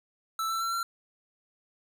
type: tone with pitch steps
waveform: square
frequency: 1321 / 1335.6 / 1350.3 / 1365.2 Hz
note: E6 / E6 / E6 / F6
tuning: +3 / +22 / +41 / -40 cents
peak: -29 dBFS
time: 0.39-0.83 s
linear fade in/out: 2 ms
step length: 110 ms
effects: none